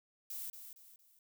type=noise with echo; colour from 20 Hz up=violet; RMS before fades=-43 dBFS; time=0.3-0.5 s; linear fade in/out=2 ms; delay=230 ms; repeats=3; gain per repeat=-8 dB; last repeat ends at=1.19 s; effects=none